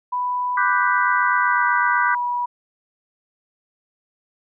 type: tone with pitch glide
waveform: sine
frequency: 990 to 972.4 Hz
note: B5 to B5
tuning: +4 to -27 cents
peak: -20 dBFS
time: 0.12-2.46 s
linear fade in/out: 10 ms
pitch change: -31 cents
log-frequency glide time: 1.4-1.64 s
type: chord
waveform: sine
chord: G major seventh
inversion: second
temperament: equal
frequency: 1174.7 / 1480 / 1568 / 1975.5 Hz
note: D6 / F#6 / G6 / B6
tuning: 0 / 0 / 0 / 0 cents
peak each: -22 / -22 / -22 / -27 dBFS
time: 0.57-2.15 s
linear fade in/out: 5 ms
effects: none